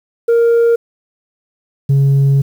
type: tone pair in turn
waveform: sine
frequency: 466.2 / 138.26 Hz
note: A#4 / C#3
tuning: 0 / -4 cents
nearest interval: octave + major sixth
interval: 2104 cents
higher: first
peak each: -5 dBFS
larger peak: neither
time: 0.28-0.76 / 1.89-2.42 s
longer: second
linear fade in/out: 10 ms
effects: tanh soft clip ceiling -7 dBFS + 7-bit